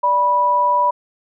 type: tone pair together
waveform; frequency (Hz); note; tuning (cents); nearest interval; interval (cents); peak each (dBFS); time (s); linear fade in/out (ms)
sine; 587.3 / 980.4; D5 / B5; 0 / -13; major sixth; 887; -22 / -13; 0.03-0.91; 10
effects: none